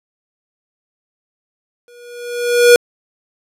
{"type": "tone with exponential growth", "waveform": "square", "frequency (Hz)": 481.9, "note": "B4", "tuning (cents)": -43, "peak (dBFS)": -3, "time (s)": [1.88, 2.76], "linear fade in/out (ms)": 1, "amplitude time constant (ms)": 190, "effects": ["resampled to 32000 Hz"]}